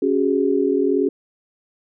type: chord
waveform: sine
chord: C# suspended fourth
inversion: none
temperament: equal with one note detuned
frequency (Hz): 277.2 / 374.3 / 415.3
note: C#4 / F#4 / G#4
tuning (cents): 0 / +20 / 0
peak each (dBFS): -20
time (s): 0.02-1.09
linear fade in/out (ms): 5
effects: none